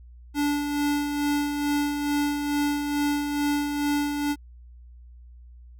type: tone with tremolo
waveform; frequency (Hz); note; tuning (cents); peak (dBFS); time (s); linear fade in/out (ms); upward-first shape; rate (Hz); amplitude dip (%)
square; 290.5; D4; -19; -22; 0.34-4.36; 50; sine; 2.3; 45
effects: added 60 Hz sine -44 dBFS peak until 5.79 s